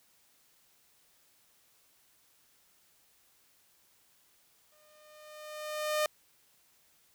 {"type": "tone with exponential growth", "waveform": "sawtooth", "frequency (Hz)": 608, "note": "D#5", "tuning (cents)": -40, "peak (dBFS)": -22, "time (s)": [4.72, 6.06], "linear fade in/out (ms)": 2, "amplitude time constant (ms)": 290, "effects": ["white hiss -67 dBFS RMS until 7.14 s"]}